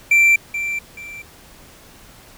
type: tone with echo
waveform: triangle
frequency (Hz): 2349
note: D7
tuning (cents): 0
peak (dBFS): -8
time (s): 0.11-0.36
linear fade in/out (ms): 5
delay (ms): 430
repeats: 2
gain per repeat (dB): -11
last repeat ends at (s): 1.22
effects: pink hiss -45 dBFS RMS until 2.37 s